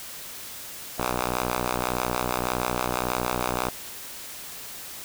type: ring-modulated tone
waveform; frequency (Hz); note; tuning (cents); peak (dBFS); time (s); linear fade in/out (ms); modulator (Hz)
5% pulse; 61.74; B1; 0; -11; 0.98-3.7; 5; 676
effects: white hiss -39 dBFS RMS until 5.04 s